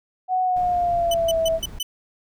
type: tone with pitch glide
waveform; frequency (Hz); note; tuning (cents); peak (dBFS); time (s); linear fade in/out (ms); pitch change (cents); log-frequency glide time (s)
sine; 741 to 652.6; F#5 to E5; +2 to -18; -18; 0.28-1.6; 50; -220; 0.43-1.39
type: noise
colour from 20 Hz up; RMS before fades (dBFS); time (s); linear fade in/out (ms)
brown; -36; 0.56-1.79; 5
type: tone bursts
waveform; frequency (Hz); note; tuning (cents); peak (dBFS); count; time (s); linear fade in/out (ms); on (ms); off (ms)
sawtooth; 3000; F#7; +23; -20; 5; 1.11-1.83; 5; 32; 140
effects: none